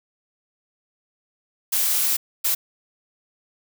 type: noise bursts at uneven times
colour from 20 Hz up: blue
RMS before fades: -21 dBFS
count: 2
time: 1.72-2.17 / 2.44-2.55 s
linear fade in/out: 10 ms
effects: none